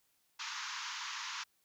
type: band-pass noise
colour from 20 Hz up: pink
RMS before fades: -42 dBFS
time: 0.39-1.44 s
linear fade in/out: 10 ms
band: 910 to 6800 Hz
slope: 96 dB/octave
effects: white hiss -75 dBFS RMS until 1.64 s